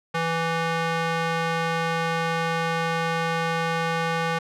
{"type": "tone with band-pass filter", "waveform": "square", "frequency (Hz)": 165.4, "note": "E3", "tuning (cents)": 6, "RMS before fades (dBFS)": -25, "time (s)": [0.14, 4.39], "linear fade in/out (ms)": 10, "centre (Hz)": 1400, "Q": 0.73, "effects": []}